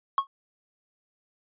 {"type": "tone with exponential decay", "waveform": "triangle", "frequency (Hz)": 1096, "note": "C#6", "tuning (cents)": -20, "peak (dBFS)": -14, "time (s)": [0.18, 0.27], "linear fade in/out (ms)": 1, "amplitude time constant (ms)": 18, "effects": ["resampled to 8000 Hz"]}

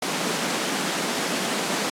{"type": "high-pass noise", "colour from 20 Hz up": "pink", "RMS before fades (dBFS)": -26, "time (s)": [0.02, 1.9], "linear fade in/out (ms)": 5, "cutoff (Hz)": 170, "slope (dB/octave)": 48, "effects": ["low-pass 9000 Hz 12 dB/octave", "AAC 64 kbps"]}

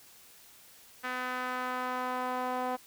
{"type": "tone with band-pass filter sweep", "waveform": "sawtooth", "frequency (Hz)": 252.5, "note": "B3", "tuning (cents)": 39, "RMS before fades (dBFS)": -34, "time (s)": [1.03, 2.77], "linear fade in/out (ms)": 20, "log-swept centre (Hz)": [1600, 810], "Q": 1.8, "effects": ["white hiss -56 dBFS RMS until 2.86 s"]}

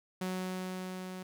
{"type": "tone with level ramp", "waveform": "sawtooth", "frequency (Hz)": 185, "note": "F#3", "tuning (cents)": 0, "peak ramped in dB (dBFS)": [-29, -37], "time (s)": [0.21, 1.23], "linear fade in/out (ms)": 5, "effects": []}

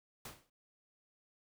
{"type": "noise with exponential decay", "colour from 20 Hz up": "pink", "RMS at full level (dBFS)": -43, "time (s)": [0.25, 0.5], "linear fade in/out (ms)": 5, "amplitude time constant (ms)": 53, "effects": []}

